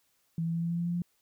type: tone with pitch steps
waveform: sine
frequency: 164.81 / 166.15 / 167.5 / 168.86 / 170.23 / 171.61 / 173 / 174.41 Hz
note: E3 / E3 / E3 / E3 / F3 / F3 / F3 / F3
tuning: 0 / +14 / +28 / +42 / -44 / -30 / -16 / -2 cents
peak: -28 dBFS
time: 0.38-1.02 s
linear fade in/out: 2 ms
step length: 80 ms
effects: white hiss -72 dBFS RMS until 1.21 s